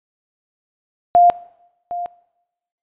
sine tone with echo, 701 Hz, F5, 6 cents sharp, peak -7 dBFS, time 1.15-1.3 s, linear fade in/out 0 ms, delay 760 ms, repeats 1, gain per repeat -15 dB, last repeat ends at 2.06 s, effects noise-tail reverb RT60 0.9 s tail -21 dB re dry + resampled to 8000 Hz

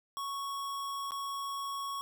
square tone with dropouts, 1108.7 Hz, C#6, in tune, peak -36 dBFS, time 0.17-2.01 s, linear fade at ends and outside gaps 0 ms, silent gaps 1.108-1.119 s, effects none

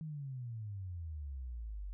sine exponential sweep, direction down, 161.5 to 46.12 Hz, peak -40 dBFS, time 0.01-1.93 s, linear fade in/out 0 ms, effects none

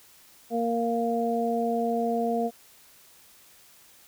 harmonic tone, 232.5 Hz, A#3, 4 cents flat, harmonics 1 / 2 / 3, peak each -28 / -28 / -28 dBFS, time 0.5-2.51 s, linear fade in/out 50 ms, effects white hiss -55 dBFS RMS until 4.07 s

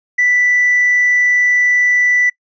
triangle tone with tanh clipping, 1975.5 Hz, B6, in tune, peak -10 dBFS, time 0.18-2.3 s, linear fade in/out 10 ms, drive 5 dB, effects noise-tail reverb RT60 0.1 s tail -25 dB re dry + resampled to 16000 Hz

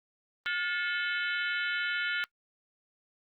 harmonic tone with a mistuned harmonic, 436.5 Hz, A4, 14 cents flat, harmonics 3 / 4 / 5 / 6 / 7 / 8 / 9, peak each -31 / -36 / -37 / -42 / -39 / -45 / -45 dBFS, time 0.46-2.24 s, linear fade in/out 0 ms, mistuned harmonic 3, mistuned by +150 cents, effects noise-tail reverb RT60 0.1 s tail -25 dB re dry + Opus 32 kbps

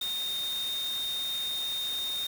sine tone in noise, 3677 Hz, A#7, 24 cents flat, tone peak -30 dBFS, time 0.01-2.27 s, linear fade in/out 5 ms, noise white, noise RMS -41 dBFS, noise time 0.01-2.27 s, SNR +8 dB, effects none

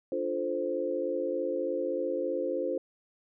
sine chord, D minor seventh, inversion none, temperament equal, 293.7 / 349.2 / 440 / 523.3 Hz, D4 / F4 / A4 / C5, 0 / 0 / 0 / 0 cents, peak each -37 / -34 / -36 / -31 dBFS, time 0.12-2.78 s, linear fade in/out 2 ms, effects none

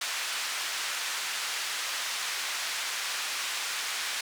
pink band-pass noise, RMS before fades -33 dBFS, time 0.01-4.21 s, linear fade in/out 5 ms, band 1500 to 7900 Hz, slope 12 dB/octave, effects none

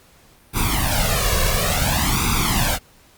pink noise with flanger, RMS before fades -19 dBFS, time 0.53-2.79 s, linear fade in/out 50 ms, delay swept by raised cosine 0.82 to 1.81 ms, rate 0.57 Hz, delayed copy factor +1, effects pink hiss -52 dBFS RMS until 3.17 s + Opus 48 kbps

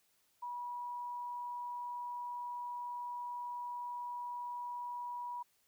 sine tone, 971 Hz, B5, 30 cents flat, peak -39 dBFS, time 0.42-5.43 s, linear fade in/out 10 ms, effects white hiss -74 dBFS RMS until 5.67 s

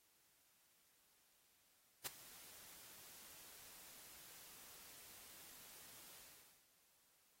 white noise with ADSR envelope, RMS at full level -42 dBFS, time 2.04-6.67 s, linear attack 27 ms, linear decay 12 ms, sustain -18 dB, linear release 520 ms, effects white hiss -75 dBFS RMS until 7.4 s + AAC 48 kbps

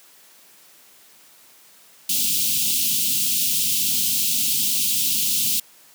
white band-stop noise, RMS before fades -21 dBFS, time 2.09-5.6 s, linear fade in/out 5 ms, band 270 to 2700 Hz, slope 48 dB/octave, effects white hiss -51 dBFS RMS until 5.94 s + high-pass 150 Hz 12 dB/octave

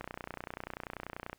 click train, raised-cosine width 0.5 ms, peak -24 dBFS, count 41, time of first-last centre 0.01-1.33 s, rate 30.3 Hz, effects pink hiss -69 dBFS RMS until 1.38 s

